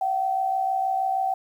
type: tone pair together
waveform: sine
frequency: 698.5 / 764.9 Hz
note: F5 / G5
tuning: 0 / -43 cents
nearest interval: major second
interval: 157 cents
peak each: -30 / -22 dBFS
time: 0.01-1.34 s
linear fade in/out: 5 ms
effects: 9-bit